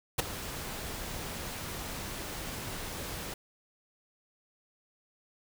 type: noise with ADSR envelope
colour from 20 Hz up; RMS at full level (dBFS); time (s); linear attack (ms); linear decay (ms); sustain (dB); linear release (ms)
pink; -24; 0.18-3.34; 15; 11; -15; 4
effects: none